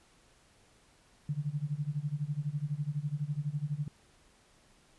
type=tone with tremolo; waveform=sine; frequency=146.83 Hz; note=D3; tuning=in tune; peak=-28 dBFS; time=1.29-3.88 s; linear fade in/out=2 ms; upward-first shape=sine; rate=12 Hz; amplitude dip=90%; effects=pink hiss -64 dBFS RMS until 4.98 s + resampled to 24000 Hz